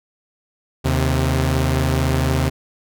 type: tone pair together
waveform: sawtooth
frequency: 77.78 / 131.43 Hz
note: D#2 / C3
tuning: 0 / +8 cents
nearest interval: major sixth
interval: 908 cents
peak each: -15 dBFS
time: 0.84-2.5 s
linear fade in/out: 20 ms
effects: none